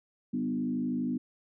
sine tone with frequency modulation, 246.9 Hz, B3, in tune, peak -28 dBFS, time 0.33-1.18 s, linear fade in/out 10 ms, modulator 52.3 Hz, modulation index 0.98, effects none

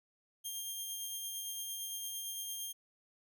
10% pulse tone with tremolo, 3199 Hz, G7, 34 cents sharp, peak -30 dBFS, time 0.44-2.73 s, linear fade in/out 20 ms, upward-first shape sine, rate 8.8 Hz, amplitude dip 25%, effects none

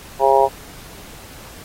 harmonic tone, 135.6 Hz, C#3, 38 cents flat, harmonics 3 / 4 / 5 / 6 / 7, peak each -17 / -17 / -17 / -17 / -17 dBFS, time 0.19-0.49 s, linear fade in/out 50 ms, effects pink hiss -40 dBFS RMS until 1.64 s + AAC 48 kbps

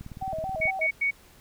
click train, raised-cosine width 5 ms, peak -27 dBFS, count 13, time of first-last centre 0.01-0.655 s, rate 18.6 Hz
sine tone with vibrato, 698.5 Hz, F5, in tune, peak -29 dBFS, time 0.21-0.87 s, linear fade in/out 10 ms, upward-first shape square, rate 4.3 Hz, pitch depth 160 cents each way
sine tone bursts, 2232 Hz, C#7, 11 cents sharp, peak -22 dBFS, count 3, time 0.61-1.11 s, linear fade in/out 10 ms, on 100 ms, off 100 ms
effects pink hiss -55 dBFS RMS until 1.4 s

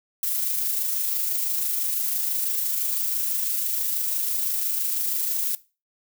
violet noise with amplitude modulation, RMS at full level -24 dBFS, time 0.23-5.55 s, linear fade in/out 2 ms, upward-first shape sine, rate 26 Hz, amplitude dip 30%, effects noise-tail reverb RT60 0.3 s tail -18 dB re dry

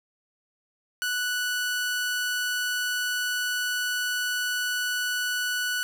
sawtooth tone, 1480 Hz, F#6, in tune, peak -22 dBFS, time 1.02-5.83 s, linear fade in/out 0 ms, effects none

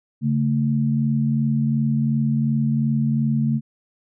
sine tone pair together, 140.54 / 223.3 Hz, C#3 / A3, +24 / +26 cents, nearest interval minor sixth, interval 802 cents, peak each -20 dBFS, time 0.21-3.61 s, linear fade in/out 50 ms, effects none

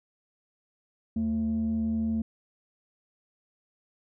sine tone pair together, 79 / 223.6 Hz, D#2 / A3, +27 / +28 cents, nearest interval octave + tritone, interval 1801 cents, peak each -33 / -24 dBFS, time 1.16-2.22 s, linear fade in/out 5 ms, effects tanh soft clip ceiling -22 dBFS

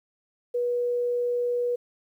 sine tone, 485.5 Hz, B4, 30 cents flat, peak -23 dBFS, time 0.54-1.76 s, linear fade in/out 10 ms, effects 10-bit

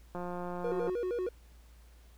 click train, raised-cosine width 1 ms, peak -26 dBFS, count 133, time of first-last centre 0.15-0.896 s, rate 177 Hz
triangle tone with vibrato, 419.3 Hz, G#4, 17 cents sharp, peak -29 dBFS, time 0.64-1.29 s, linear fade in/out 5 ms, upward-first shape square, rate 6.4 Hz, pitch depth 230 cents each way
effects added 58 Hz sine -54 dBFS peak until 2.17 s + pink hiss -65 dBFS RMS until 2.17 s

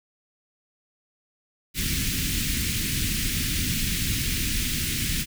pink band-stop noise, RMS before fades -26 dBFS, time 1.74-5.26 s, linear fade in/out 50 ms, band 270 to 2000 Hz, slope 24 dB/octave, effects none

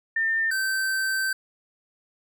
sine / square tone pair in turn, 1803 / 1550.1 Hz, A6 / G6, +42 / -20 cents, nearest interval minor third, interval 262 cents, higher first, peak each -21 / -24 dBFS, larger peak first, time 0.16-0.51 / 0.51-1.33 s, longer second, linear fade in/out 5 ms, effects none

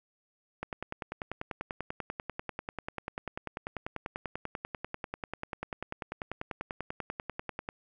click train, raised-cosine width 0.5 ms, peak -20 dBFS, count 73, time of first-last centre 0.63-7.689 s, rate 10.2 Hz, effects none

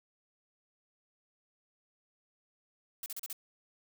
blue noise bursts, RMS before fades -40 dBFS, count 5, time 3.03-3.329 s, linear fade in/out 2 ms, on 31 ms, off 36 ms, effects none

